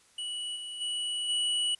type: tone with level steps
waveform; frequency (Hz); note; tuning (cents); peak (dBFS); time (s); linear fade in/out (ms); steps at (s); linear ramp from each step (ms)
square; 2942; F#7; -11; -34 / -38 / -31 / -27; 0.18-1.75; 5; 0.55 / 0.8 / 1.28; 20
effects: white hiss -62 dBFS RMS until 1.79 s + resampled to 24000 Hz